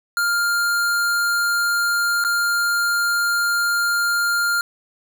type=tone with dropouts; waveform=square; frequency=1402 Hz; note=F6; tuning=6 cents sharp; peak=-18 dBFS; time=0.17-4.61 s; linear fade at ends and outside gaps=1 ms; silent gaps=2.24-2.248 s; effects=none